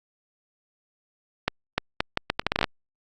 accelerating click train, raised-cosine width 0.3 ms, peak -5 dBFS, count 13, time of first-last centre 1.48-2.642 s, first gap 300 ms, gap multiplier 0.75, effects Opus 48 kbps

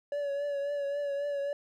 triangle tone with vibrato, 569 Hz, C#5, 45 cents sharp, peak -28 dBFS, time 0.12-1.53 s, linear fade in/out 2 ms, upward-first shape triangle, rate 3.7 Hz, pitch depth 40 cents each way, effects none

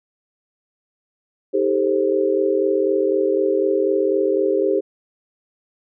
sine chord, A half-diminished seventh, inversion second, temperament just, 316.8 / 396 / 440 / 528 Hz, Eb4 / G4 / A4 / C5, +31 / +18 / 0 / +16 cents, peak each -24 / -18 / -24 / -22 dBFS, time 1.53-4.81 s, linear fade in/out 20 ms, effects none

